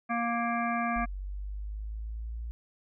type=harmonic tone; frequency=234.7 Hz; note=A#3; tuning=12 cents sharp; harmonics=1 / 3 / 5 / 7 / 9 / 10; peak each=-32 / -32 / -33 / -37 / -41 / -40 dBFS; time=0.09-1.06 s; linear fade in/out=20 ms
type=linear sweep; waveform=sine; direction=up; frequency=45.91 to 57.8 Hz; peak=-34 dBFS; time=0.96-2.51 s; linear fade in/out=0 ms
effects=none